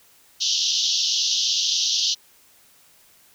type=band-pass noise; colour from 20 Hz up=white; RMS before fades=-22 dBFS; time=0.4-2.15 s; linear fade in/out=20 ms; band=2900 to 6200 Hz; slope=96 dB/octave; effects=white hiss -55 dBFS RMS until 3.34 s